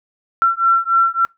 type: beating tone pair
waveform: sine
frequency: 1353 / 1356.5 Hz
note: E6 / E6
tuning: +45 / +49 cents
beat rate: 3.5 Hz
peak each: -15 dBFS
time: 0.42-1.25 s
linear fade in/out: 0 ms
effects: noise-tail reverb RT60 0.2 s tail -26 dB re dry